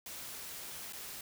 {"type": "noise with dropouts", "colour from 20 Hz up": "white", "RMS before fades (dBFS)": -45, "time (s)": [0.06, 1.21], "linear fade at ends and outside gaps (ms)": 2, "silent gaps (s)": [0.925, 0.932], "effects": []}